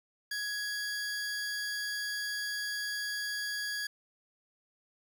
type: tone pair together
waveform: 40% pulse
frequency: 1670 / 4719 Hz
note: G#6 / D8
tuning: +9 / +7 cents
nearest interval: octave + tritone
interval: 1798 cents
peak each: -34 / -38 dBFS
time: 0.31-3.87 s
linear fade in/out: 5 ms
effects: none